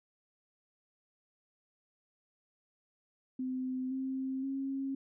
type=tone with pitch steps; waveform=sine; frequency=257.4 / 264 / 270.8 Hz; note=C4 / C4 / C#4; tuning=-28 / +16 / -40 cents; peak=-33 dBFS; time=3.39-4.95 s; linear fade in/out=5 ms; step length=520 ms; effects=none